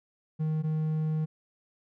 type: tone pair in turn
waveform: triangle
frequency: 156.2 / 156.2 Hz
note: D#3 / D#3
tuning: +7 / +7 cents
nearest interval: unison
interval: 0 cents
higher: neither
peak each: -24 dBFS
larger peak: neither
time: 0.39-0.63 / 0.63-1.26 s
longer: second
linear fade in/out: 20 ms
effects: none